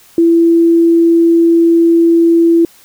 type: tone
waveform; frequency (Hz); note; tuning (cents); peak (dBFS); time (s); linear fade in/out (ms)
sine; 334.8; E4; +27; -5; 0.18-2.65; 2
effects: white hiss -44 dBFS RMS until 2.84 s